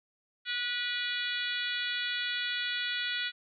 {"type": "harmonic tone", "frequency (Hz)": 487.2, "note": "B4", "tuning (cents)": -24, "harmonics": [3, 4, 5, 6, 7, 8, 9], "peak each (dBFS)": [-36, -38, -40, -41, -36, -39, -44], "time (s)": [0.45, 3.32], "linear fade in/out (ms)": 50, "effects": []}